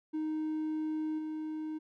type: tone with level steps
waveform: triangle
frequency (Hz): 311.1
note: D#4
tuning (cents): 0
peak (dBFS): -29 / -33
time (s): 0.13-1.79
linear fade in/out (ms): 20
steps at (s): 1.18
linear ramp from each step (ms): 10
effects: tanh soft clip ceiling -25 dBFS